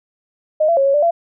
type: tone with pitch steps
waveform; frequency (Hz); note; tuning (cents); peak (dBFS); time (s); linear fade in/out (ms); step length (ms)
sine; 618 / 675 / 547 / 552 / 588 / 679; D#5 / E5 / C#5 / C#5 / D5 / F5; -12 / +41 / -23 / -7 / +2 / -49; -11; 0.6-1.11; 10; 85
effects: none